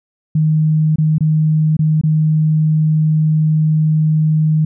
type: tone with dropouts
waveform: sine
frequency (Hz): 155.56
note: D#3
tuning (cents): 0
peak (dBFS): -10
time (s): 0.35-4.65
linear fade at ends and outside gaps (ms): 5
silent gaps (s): 0.959-0.983 / 1.183-1.206 / 1.768-1.791 / 2.013-2.035
effects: none